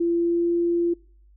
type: tone with pitch glide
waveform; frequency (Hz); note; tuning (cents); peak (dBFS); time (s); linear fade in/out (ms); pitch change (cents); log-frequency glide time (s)
sine; 340.6 to 343.2; F4 to F4; -43 to -30; -19; 0-0.94; 10; +13; 0.14-0.52
effects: noise-tail reverb RT60 0.5 s tail -24 dB re dry + added 50 Hz sine -51 dBFS peak until 1.36 s